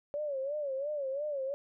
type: tone with vibrato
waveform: sine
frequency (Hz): 565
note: C#5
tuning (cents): +33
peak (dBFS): -32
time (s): 0.14-1.54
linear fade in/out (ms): 0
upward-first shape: sine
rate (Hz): 2.9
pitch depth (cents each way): 120
effects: none